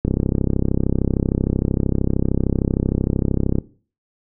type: click train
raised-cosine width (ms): 3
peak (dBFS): -5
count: 118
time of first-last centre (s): 0.05-3.585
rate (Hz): 33.1
effects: noise-tail reverb RT60 0.4 s tail -18 dB re dry